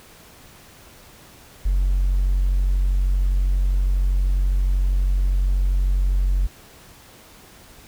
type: tone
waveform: triangle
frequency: 46.25 Hz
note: F#1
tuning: in tune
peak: -13 dBFS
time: 1.65-6.47 s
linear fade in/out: 10 ms
effects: tanh soft clip ceiling -12 dBFS + pink hiss -47 dBFS RMS until 7.87 s